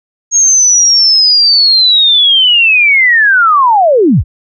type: linear sweep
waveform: sine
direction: down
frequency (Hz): 6590 to 33.03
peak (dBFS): -4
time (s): 0.31-4.24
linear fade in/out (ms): 50
effects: none